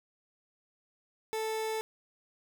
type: tone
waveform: 30% pulse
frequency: 440 Hz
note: A4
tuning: in tune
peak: -29 dBFS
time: 1.33-1.81 s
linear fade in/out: 0 ms
effects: 10-bit